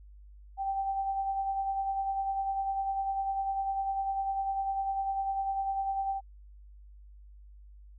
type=tone with tremolo; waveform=sine; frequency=781 Hz; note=G5; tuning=7 cents flat; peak=-27 dBFS; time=0.57-6.21 s; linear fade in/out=50 ms; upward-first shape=sine; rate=10 Hz; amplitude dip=40%; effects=added 50 Hz sine -49 dBFS peak until 7.98 s